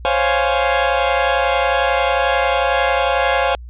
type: chord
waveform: sawtooth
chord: Db major seventh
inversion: third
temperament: equal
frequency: 523.3 / 554.4 / 698.5 / 830.6 Hz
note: C5 / Db5 / F5 / Ab5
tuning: 0 / 0 / 0 / 0 cents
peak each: -16 dBFS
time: 0.05-3.55 s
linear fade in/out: 0 ms
effects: added 60 Hz sine -31 dBFS peak until 3.69 s + resampled to 8000 Hz